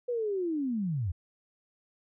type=linear sweep; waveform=sine; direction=down; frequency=498.3 to 77.78 Hz; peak=-28 dBFS; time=0.08-1.12 s; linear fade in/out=10 ms; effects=none